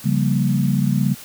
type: chord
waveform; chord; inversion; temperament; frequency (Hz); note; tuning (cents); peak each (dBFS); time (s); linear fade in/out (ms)
sine; G half-diminished seventh; second; equal; 138.59 / 174.61 / 196 / 233.1; Db3 / F3 / G3 / Bb3; 0 / 0 / 0 / 0; -19 / -24 / -20 / -23; 0.04-1.15; 20
effects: white hiss -39 dBFS RMS until 1.24 s